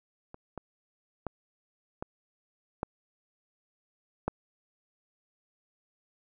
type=clicks; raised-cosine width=1 ms; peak=-30 / -24 / -19 / -21 / -16 / -14 dBFS; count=6; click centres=0.344 / 0.577 / 1.267 / 2.025 / 2.831 / 4.28 s; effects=none